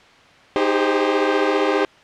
sawtooth chord, Ab major seventh, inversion second, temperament equal with one note detuned, 311.1 / 392 / 407 / 523.3 Hz, Eb4 / G4 / Ab4 / C5, 0 / 0 / -35 / 0 cents, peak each -18 dBFS, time 0.56-1.85 s, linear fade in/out 0 ms, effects white hiss -48 dBFS RMS until 2.03 s + low-pass 3000 Hz 12 dB/octave

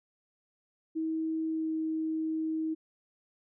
sine tone with pitch glide, 320 to 317.6 Hz, D#4 to D#4, +49 to +36 cents, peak -29 dBFS, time 0.95-2.75 s, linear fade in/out 20 ms, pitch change -13 cents, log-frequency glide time 1.47-1.72 s, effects none

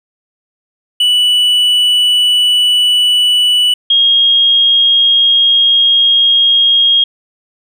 triangle / sine tone pair in turn, 2960 / 3258 Hz, F#7 / G#7, 0 / -34 cents, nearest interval major second, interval 166 cents, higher second, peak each -6 dBFS, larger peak neither, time 1-3.74 / 3.9-7.04 s, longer second, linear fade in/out 5 ms, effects none

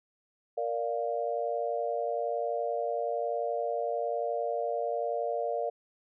sine chord, Bb major, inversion none, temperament equal, 466.2 / 587.3 / 698.5 Hz, Bb4 / D5 / F5, 0 / 0 / 0 cents, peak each -33 dBFS, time 0.57-5.7 s, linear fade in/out 10 ms, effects none

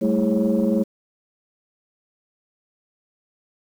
sine tone cluster, 197.9 / 220.2 / 327.1 / 411.9 / 546 Hz, G3 / A3 / E4 / G#4 / C#5, +17 / +2 / -13 / -14 / -26 cents, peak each -22 / -19 / -25 / -27 / -24 dBFS, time 0.01-0.84 s, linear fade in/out 20 ms, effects tanh soft clip ceiling -10 dBFS + 8-bit

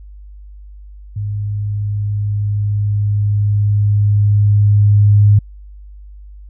sine tone with level ramp, 103.2 Hz, G#2, 10 cents flat, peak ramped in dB -18 to -5 dBFS, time 1.16-5.39 s, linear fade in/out 5 ms, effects added 50 Hz sine -33 dBFS peak until 6.49 s

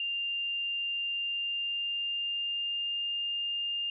sine tone with pitch glide, 2794 to 2810 Hz, F7 to F7, 0 to +10 cents, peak -30 dBFS, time 0-3.9 s, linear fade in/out 2 ms, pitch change +10 cents, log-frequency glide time 1.11-3.09 s, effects none

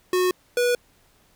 square tone pair in turn, 364.9 / 487.1 Hz, F#4 / B4, -24 / -24 cents, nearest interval perfect fourth, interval 500 cents, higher second, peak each -19 dBFS, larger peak neither, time 0.13-0.31 / 0.57-0.75 s, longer neither, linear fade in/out 2 ms, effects pink hiss -60 dBFS RMS until 1.35 s

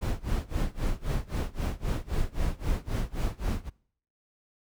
brown noise with tremolo, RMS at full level -26 dBFS, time 0.01-3.7 s, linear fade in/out 20 ms, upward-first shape sine, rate 3.8 Hz, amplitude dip 95%, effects noise-tail reverb RT60 0.6 s tail -23 dB re dry

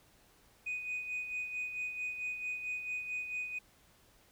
sine tone with tremolo, 2489 Hz, D#7, in tune, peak -32 dBFS, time 0.66-3.59 s, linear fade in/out 10 ms, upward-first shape sine, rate 4.5 Hz, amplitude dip 60%, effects tanh soft clip ceiling -32 dBFS + pink hiss -65 dBFS RMS until 4.31 s

